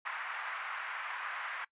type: band-pass noise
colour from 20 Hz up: white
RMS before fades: -40 dBFS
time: 0.05-1.65 s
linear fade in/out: 10 ms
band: 940 to 2000 Hz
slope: 24 dB/octave
effects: noise-tail reverb RT60 0.1 s tail -22 dB re dry + resampled to 8000 Hz